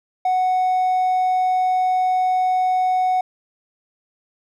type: tone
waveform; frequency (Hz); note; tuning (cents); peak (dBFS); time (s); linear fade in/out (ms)
triangle; 740; F#5; 0; -13; 0.25-3.21; 5
effects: tanh soft clip ceiling -10 dBFS